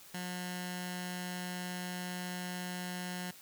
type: tone with notch filter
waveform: 15% pulse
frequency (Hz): 180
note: F#3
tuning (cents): -47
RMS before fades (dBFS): -40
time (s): 0.14-3.31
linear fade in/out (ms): 5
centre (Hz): 440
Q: 0.52
effects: white hiss -55 dBFS RMS until 3.41 s + high-pass 80 Hz 12 dB/octave